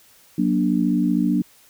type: chord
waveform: sine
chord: Gb augmented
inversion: none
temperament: equal with one note detuned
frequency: 185 / 238.1 / 293.7 Hz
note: Gb3 / Bb3 / D4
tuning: 0 / +37 / 0 cents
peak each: -21 dBFS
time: 0.38-1.42 s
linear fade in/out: 5 ms
effects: white hiss -53 dBFS RMS until 1.69 s